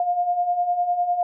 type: beating tone pair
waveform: sine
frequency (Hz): 700 / 709.9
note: F5 / F5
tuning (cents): +4 / +28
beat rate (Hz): 9.9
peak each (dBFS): -27 / -20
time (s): 0-1.23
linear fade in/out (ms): 2
effects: none